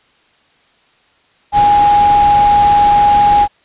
sine tone in noise, 823 Hz, G#5, 16 cents flat, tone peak -6 dBFS, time 1.52-3.48 s, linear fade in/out 50 ms, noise pink, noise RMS -22 dBFS, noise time 1.52-3.48 s, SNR +13 dB, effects white hiss -53 dBFS RMS until 3.64 s + resampled to 8000 Hz

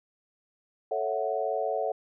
sine chord, F# minor seventh, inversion first, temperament equal, 440 / 554.4 / 659.3 / 740 Hz, A4 / C#5 / E5 / F#5, 0 / 0 / 0 / 0 cents, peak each -32 dBFS, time 0.91-1.92 s, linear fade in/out 5 ms, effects none

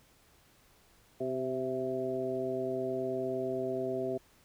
harmonic tone with a mistuned harmonic, 129.1 Hz, C3, 23 cents flat, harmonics 1 / 2 / 3 / 4 / 5, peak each -45 / -39 / -34 / -42 / -36 dBFS, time 1.2-4.18 s, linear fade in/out 10 ms, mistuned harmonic 5, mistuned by +31 cents, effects pink hiss -64 dBFS RMS until 4.44 s

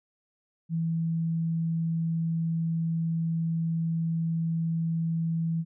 sine tone, 164.4 Hz, E3, 4 cents flat, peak -25 dBFS, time 0.69-5.65 s, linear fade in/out 50 ms, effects none

